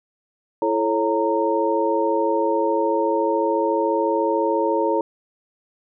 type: tone cluster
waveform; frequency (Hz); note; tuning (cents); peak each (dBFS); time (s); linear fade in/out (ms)
sine; 333.8 / 434.1 / 548 / 923; E4 / A4 / C#5 / A#5; +22 / -23 / -20 / -17; -23; 0.62-5.01; 2
effects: none